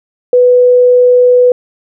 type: tone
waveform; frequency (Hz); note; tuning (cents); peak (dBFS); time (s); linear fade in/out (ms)
sine; 495.2; B4; +5; -3; 0.33-1.52; 2
effects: none